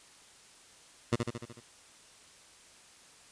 15% pulse tone with echo, 118.6 Hz, A#2, 30 cents sharp, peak -18 dBFS, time 1.12-1.16 s, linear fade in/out 10 ms, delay 74 ms, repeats 6, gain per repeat -4 dB, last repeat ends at 1.604 s, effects white hiss -57 dBFS RMS until 3.31 s + resampled to 22050 Hz

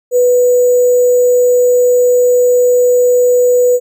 sine tone with sample-and-hold, 493.9 Hz, B4, in tune, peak -6 dBFS, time 0.11-3.8 s, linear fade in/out 50 ms, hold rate 7350 Hz, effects none

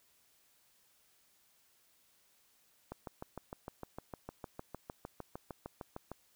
click train, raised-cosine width 1 ms, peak -28 dBFS, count 22, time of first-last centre 2.92-6.116 s, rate 6.57 Hz, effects white hiss -70 dBFS RMS until 6.35 s

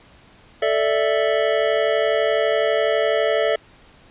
square chord, A suspended fourth, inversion none, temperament equal, 440 / 587.3 / 659.3 Hz, A4 / D5 / E5, 0 / 0 / 0 cents, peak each -22 dBFS, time 0.62-3.56 s, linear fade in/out 5 ms, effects pink hiss -50 dBFS RMS until 4.1 s + resampled to 8000 Hz

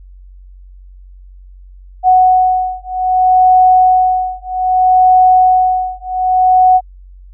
sine beating tone pair, 740 / 740.63 Hz, F#5 / F#5, 0 / +1 cents, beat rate 0.63 Hz, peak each -10 dBFS, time 2.03-6.81 s, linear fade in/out 50 ms, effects added 46 Hz sine -34 dBFS peak until 7.33 s

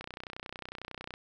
click train, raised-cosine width 0.3 ms, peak -24 dBFS, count 36, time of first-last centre 0.01-1.139 s, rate 31 Hz, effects none

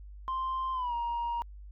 sine tone with pitch glide, 1046.5 to 943.2 Hz, C6 to A#5, 0 to +20 cents, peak -28 dBFS, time 0.28-1.42 s, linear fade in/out 0 ms, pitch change -180 cents, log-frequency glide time 0.73-0.94 s, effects tanh soft clip ceiling -28 dBFS + added 50 Hz sine -44 dBFS peak until 1.71 s

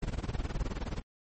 brown noise with tremolo, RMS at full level -31 dBFS, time 0.02-1.02 s, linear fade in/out 10 ms, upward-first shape sine, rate 19 Hz, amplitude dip 90%, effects MP3 32 kbps

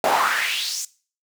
brown noise with high-pass filter sweep, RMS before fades -22 dBFS, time 0.04-0.85 s, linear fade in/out 2 ms, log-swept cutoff 620 to 7300 Hz, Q 3.6, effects noise-tail reverb RT60 0.4 s tail -20 dB re dry

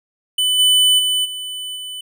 square tone with level steps, 3000 Hz, F#7, 23 cents sharp, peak -15 / -11 / -16 / -26 / -28 dBFS, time 0.38-2.01 s, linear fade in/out 5 ms, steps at 0.58 / 0.98 / 1.24 / 1.75 s, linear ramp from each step 20 ms, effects none

